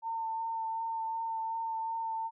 sine tone with vibrato, 902 Hz, A5, 43 cents sharp, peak -32 dBFS, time 0.02-2.31 s, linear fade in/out 50 ms, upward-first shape sine, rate 2.7 Hz, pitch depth 15 cents each way, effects none

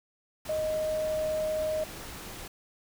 sine tone in noise, 622.3 Hz, D#5, in tune, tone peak -27 dBFS, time 0.49-1.84 s, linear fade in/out 5 ms, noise pink, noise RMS -42 dBFS, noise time 0.45-2.48 s, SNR +12 dB, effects none

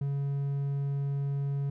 triangle tone, 140.1 Hz, C#3, 19 cents sharp, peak -26 dBFS, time 0.01-1.7 s, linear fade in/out 5 ms, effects none

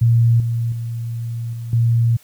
sine tone with level steps, 116.6 Hz, A#2, 1 cent sharp, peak -10 / -17 / -22 / -25 / -12 dBFS, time 0.01-2.17 s, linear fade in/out 10 ms, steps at 0.4 / 0.72 / 1.53 / 1.73 s, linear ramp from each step 2 ms, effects white hiss -51 dBFS RMS until 2.23 s

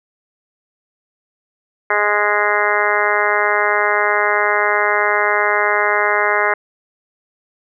harmonic tone, 207.7 Hz, G#3, in tune, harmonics 2 / 3 / 4 / 5 / 6 / 7 / 8 / 9 / 10, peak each -22 / -22 / -22 / -22 / -22 / -22 / -22 / -22 / -22 dBFS, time 1.9-6.54 s, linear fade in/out 5 ms, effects none

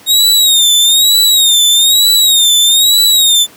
sawtooth tone with vibrato, 3729 Hz, A#7, in tune, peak -3 dBFS, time 0.06-3.47 s, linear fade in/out 50 ms, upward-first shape sine, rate 1.1 Hz, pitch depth 99 cents each way, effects pink hiss -39 dBFS RMS until 3.56 s + high-pass 150 Hz 12 dB/octave

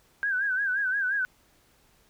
sine tone with vibrato, 1572 Hz, G6, 4 cents sharp, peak -24 dBFS, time 0.23-1.25 s, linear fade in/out 0 ms, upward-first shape sine, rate 5.7 Hz, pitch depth 100 cents each way, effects pink hiss -63 dBFS RMS until 2.09 s

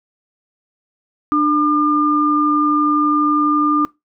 sine tone pair together, 298 / 1203.4 Hz, D4 / D6, +25 / +42 cents, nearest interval 2 octaves, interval 2417 cents, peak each -15 dBFS, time 1.32-3.85 s, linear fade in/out 0 ms, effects noise-tail reverb RT60 0.2 s tail -22 dB re dry

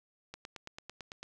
click train, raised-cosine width 0.2 ms, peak -26 dBFS, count 9, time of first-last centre 0.34-1.23 s, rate 8.99 Hz, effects none

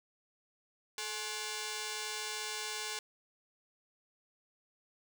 5% pulse ring-modulated tone, 637 Hz, D#5, 41 cents sharp, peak -23 dBFS, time 0.98-2.99 s, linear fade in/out 2 ms, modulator 204 Hz, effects none

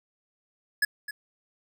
square tone with echo, 1697 Hz, G#6, 37 cents sharp, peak -21 dBFS, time 0.82-0.85 s, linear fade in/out 5 ms, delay 260 ms, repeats 1, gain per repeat -13 dB, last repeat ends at 1.11 s, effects none

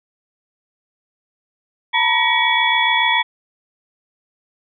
sine tone cluster, 904 / 971 / 1907 / 2266 / 3386 Hz, A5 / B5 / A#6 / C#7 / G#7, +47 / -30 / +39 / +37 / +33 cents, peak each -20 dBFS, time 1.93-3.23 s, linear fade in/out 20 ms, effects none

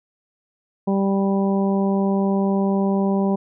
harmonic tone, 196 Hz, G3, in tune, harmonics 1 / 2 / 3 / 4 / 5, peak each -18 / -24 / -28 / -30 / -32 dBFS, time 0.87-3.36 s, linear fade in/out 10 ms, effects none

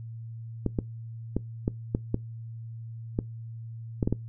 clicks, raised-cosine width 3 ms, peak -12 dBFS, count 10, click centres 0.663 / 0.788 / 1.366 / 1.679 / 1.949 / 2.144 / 3.189 / 4.028 / 4.075 / 4.126 s, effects noise-tail reverb RT60 0.2 s tail -22 dB re dry + added 114 Hz sine -37 dBFS peak until 4.28 s

